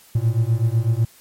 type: beating tone pair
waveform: triangle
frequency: 110.4 / 118.4 Hz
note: A2 / A#2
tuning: +6 / +27 cents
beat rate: 8 Hz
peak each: -17 dBFS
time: 0.15-1.05 s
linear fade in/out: 5 ms
effects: white hiss -50 dBFS RMS until 1.2 s + MP3 64 kbps